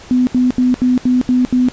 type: tone bursts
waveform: sine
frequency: 251 Hz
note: B3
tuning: 28 cents sharp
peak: -9 dBFS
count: 7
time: 0.11-1.686 s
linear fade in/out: 0 ms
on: 160 ms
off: 76 ms
effects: pink hiss -37 dBFS RMS until 1.72 s + resampled to 16000 Hz